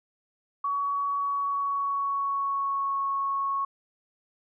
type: tone with pitch glide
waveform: sine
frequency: 1127 to 1102.5 Hz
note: C#6 to C#6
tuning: +28 to -10 cents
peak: -25 dBFS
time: 0.64-3.65 s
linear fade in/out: 5 ms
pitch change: -38 cents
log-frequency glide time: 1.19-3 s
effects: none